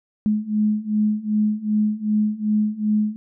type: beating tone pair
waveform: sine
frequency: 210.8 / 213.4 Hz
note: G#3 / G#3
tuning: +26 / +47 cents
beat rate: 2.6 Hz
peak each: -22 / -20 dBFS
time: 0.26-3.16 s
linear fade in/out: 0 ms
effects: none